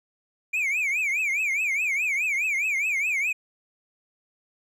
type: tone with vibrato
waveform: triangle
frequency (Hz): 2340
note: D7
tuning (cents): -7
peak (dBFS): -21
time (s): 0.53-3.33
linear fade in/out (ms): 10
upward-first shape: triangle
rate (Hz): 4.8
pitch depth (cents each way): 210
effects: none